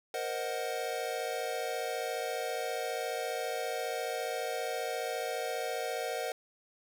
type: chord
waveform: square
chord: C half-diminished seventh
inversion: third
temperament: equal with one note detuned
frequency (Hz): 468.6 / 523.3 / 622.3 / 740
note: Bb4 / C5 / Eb5 / Gb5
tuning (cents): +9 / 0 / 0 / 0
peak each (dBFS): -39 / -40 / -40 / -39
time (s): 0.14-6.32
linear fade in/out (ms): 2
effects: none